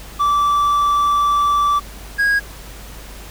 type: tone pair in turn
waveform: triangle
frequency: 1162 / 1643.3 Hz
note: D6 / G#6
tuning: -19 / -19 cents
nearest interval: tritone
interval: 600 cents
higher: second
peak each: -11 dBFS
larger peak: neither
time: 0.19-1.8 / 2.18-2.4 s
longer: first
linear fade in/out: 20 ms
effects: added 50 Hz sine -35 dBFS peak until 3.3 s + pink hiss -38 dBFS RMS until 3.3 s